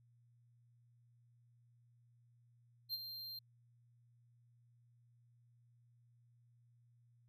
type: tone with ADSR envelope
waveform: square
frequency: 4174 Hz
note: C8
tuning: 5 cents flat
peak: -37 dBFS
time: 2.89-3.39 s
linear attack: 47 ms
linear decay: 31 ms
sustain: -9 dB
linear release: 4 ms
effects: added 119 Hz sine -67 dBFS peak until 7.28 s